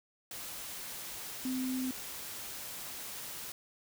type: tone in noise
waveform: sine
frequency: 257.7 Hz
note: C4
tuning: 26 cents flat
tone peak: -32 dBFS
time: 1.45-1.91 s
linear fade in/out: 2 ms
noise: white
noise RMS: -43 dBFS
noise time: 0.31-3.52 s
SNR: +8 dB
effects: none